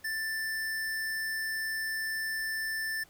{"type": "tone", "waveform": "square", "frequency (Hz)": 1769, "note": "A6", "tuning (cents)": 9, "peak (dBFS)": -32, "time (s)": [0.04, 3.04], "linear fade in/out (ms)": 10, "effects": ["pink hiss -60 dBFS RMS until 3.09 s"]}